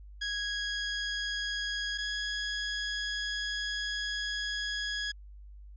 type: tone pair in turn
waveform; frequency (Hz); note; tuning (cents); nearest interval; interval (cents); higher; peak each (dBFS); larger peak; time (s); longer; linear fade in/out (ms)
20% pulse; 1656 / 1668.5; G#6 / G#6; -5 / +8; unison; 13; second; -27; neither; 0.21-1.98 / 1.98-5.12; second; 10
effects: added 50 Hz sine -46 dBFS peak until 5.76 s + resampled to 16000 Hz